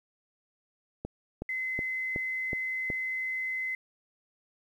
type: click train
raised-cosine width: 2 ms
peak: -21 dBFS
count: 6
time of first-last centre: 1.05-2.902 s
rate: 2.7 Hz
type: tone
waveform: sine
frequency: 2047 Hz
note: C7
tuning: 38 cents flat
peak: -30 dBFS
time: 1.49-3.75 s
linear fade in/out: 2 ms
effects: 10-bit